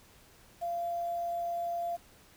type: tone with quantisation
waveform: sine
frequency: 689 Hz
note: F5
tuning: 24 cents flat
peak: -31 dBFS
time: 0.61-1.97 s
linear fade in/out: 20 ms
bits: 9
effects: pink hiss -59 dBFS RMS until 2.36 s